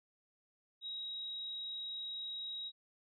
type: tone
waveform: sine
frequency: 3816 Hz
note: A#7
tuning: 40 cents sharp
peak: -40 dBFS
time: 0.81-2.72 s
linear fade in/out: 50 ms
effects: none